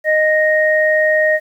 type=tone pair together; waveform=sine; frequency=619.1 / 1865 Hz; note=D#5 / A#6; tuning=-9 / 0 cents; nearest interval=octave + perfect fifth; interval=1909 cents; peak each=-13 / -14 dBFS; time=0.04-1.4 s; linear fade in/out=50 ms; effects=8-bit